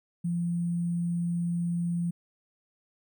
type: tone with sample-and-hold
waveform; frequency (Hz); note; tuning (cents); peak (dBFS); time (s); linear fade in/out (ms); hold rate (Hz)
sine; 172; F3; -26; -26; 0.24-2.11; 10; 8820
effects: none